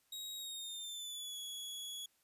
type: tone with pitch glide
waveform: sawtooth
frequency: 3800 to 3366 Hz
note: A#7 to G#7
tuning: +33 to +23 cents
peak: -40 dBFS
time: 0.12-2.06 s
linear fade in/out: 5 ms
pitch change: -210 cents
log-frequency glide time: 0.36-1.39 s
effects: white hiss -75 dBFS RMS until 2.23 s + resampled to 32000 Hz